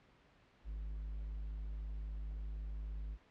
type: tone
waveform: triangle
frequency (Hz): 51.91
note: G#1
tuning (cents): 0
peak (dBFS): -38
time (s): 0.64-3.18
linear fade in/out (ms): 50
effects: pink hiss -67 dBFS RMS until 3.3 s + low-pass 3000 Hz 12 dB/octave